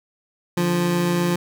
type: tone pair together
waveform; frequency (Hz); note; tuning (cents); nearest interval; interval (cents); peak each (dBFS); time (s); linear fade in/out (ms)
25% pulse; 146.83 / 174.61; D3 / F3; 0 / 0; minor third; 300; -25 / -15; 0.57-1.36; 5
effects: none